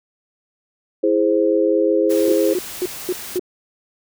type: chord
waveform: sine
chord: E augmented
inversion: none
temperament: equal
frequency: 329.6 / 415.3 / 523.3 Hz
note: E4 / G#4 / B#4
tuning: 0 / 0 / 0 cents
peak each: -18 dBFS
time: 1.03-2.54 s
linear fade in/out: 10 ms
type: noise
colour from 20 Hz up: white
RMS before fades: -32 dBFS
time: 2.09-3.39 s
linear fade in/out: 20 ms
type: tone bursts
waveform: sine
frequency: 362.4 Hz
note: F#4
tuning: 36 cents flat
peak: -17 dBFS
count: 5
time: 2.28-3.395 s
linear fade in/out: 2 ms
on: 39 ms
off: 230 ms
effects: none